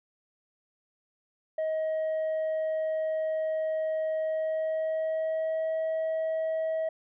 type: tone with pitch glide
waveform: sine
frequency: 632 to 640.8 Hz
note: D#5 to E5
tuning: +27 to -49 cents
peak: -24 dBFS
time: 1.58-6.89 s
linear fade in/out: 5 ms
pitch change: +24 cents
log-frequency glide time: 4.19-5.74 s
effects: tanh soft clip ceiling -26 dBFS